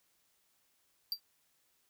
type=tone with exponential decay; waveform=square; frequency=4699 Hz; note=D8; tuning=in tune; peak=-29 dBFS; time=1.12-1.2 s; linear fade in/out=1 ms; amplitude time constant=16 ms; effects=white hiss -74 dBFS RMS until 1.89 s